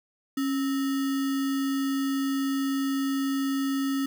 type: tone with sample-and-hold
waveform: sine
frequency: 273.1 Hz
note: C#4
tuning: 26 cents flat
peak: -24 dBFS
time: 0.37-4.06 s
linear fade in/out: 5 ms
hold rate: 1575 Hz
effects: none